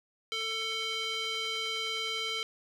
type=tone with band-pass filter; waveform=square; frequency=445.2 Hz; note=A4; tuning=20 cents sharp; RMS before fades=-34 dBFS; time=0.32-2.43 s; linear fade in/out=0 ms; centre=3200 Hz; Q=2.4; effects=none